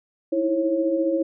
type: tone cluster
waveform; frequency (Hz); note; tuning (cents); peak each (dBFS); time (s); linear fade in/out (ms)
sine; 314.8 / 329.3 / 544; D#4 / E4 / C#5; +20 / -2 / -33; -29 / -22 / -23; 0.32-1.23; 10
effects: none